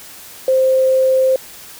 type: tone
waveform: sine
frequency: 523.3 Hz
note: C5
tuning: in tune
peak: -10 dBFS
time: 0.48-1.36 s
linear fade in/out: 2 ms
effects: white hiss -37 dBFS RMS until 1.79 s